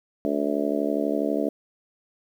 harmonic tone, 72.2 Hz, D2, 29 cents flat, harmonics 3 / 4 / 5 / 6 / 7 / 8 / 9, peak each -31 / -26 / -32 / -30 / -34 / -31 / -30 dBFS, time 0.25-1.49 s, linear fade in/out 0 ms, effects 9-bit

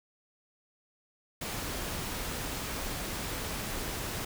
pink noise, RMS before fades -36 dBFS, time 1.41-4.25 s, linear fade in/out 5 ms, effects none

